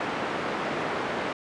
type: band-pass noise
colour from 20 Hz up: pink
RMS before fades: -30 dBFS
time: 0-1.33 s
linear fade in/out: 5 ms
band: 270 to 2000 Hz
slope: 12 dB/octave
effects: resampled to 22050 Hz